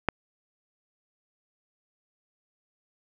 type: click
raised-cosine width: 0.5 ms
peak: -7 dBFS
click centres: 0.087 s
effects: none